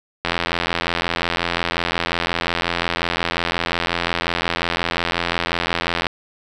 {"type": "click train", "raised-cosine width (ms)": 0.3, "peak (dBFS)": -3, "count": 499, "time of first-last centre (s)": [0.25, 6.068], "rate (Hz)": 85.6, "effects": []}